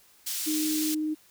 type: high-pass noise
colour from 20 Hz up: pink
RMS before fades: -32 dBFS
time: 0.26-0.95 s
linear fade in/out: 10 ms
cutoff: 4500 Hz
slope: 12 dB/octave
type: tone with vibrato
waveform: sine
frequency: 308.5 Hz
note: D#4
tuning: 15 cents flat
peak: -26 dBFS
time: 0.46-1.15 s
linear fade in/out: 20 ms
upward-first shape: sine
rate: 20 Hz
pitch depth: 9 cents each way
effects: white hiss -59 dBFS RMS until 1.3 s